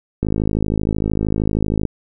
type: click train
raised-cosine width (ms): 3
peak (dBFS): -6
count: 87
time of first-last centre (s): 0.23-1.853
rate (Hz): 53
effects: none